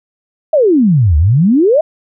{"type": "exponential two-way sweep", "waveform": "sine", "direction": "down then up", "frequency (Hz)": [659.3, 71.1, 659.3], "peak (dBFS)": -6, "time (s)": [0.53, 1.81], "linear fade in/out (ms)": 5, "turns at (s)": 1.17, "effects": []}